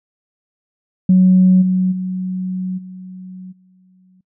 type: tone with level steps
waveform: sine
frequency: 185 Hz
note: F#3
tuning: in tune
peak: -6 / -12 / -19 / -30 / -48 dBFS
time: 1.09-4.21 s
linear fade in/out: 5 ms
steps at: 1.61 / 1.91 / 2.77 / 3.51 s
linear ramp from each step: 20 ms
effects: noise-tail reverb RT60 0.1 s tail -26 dB re dry + tanh soft clip ceiling -2 dBFS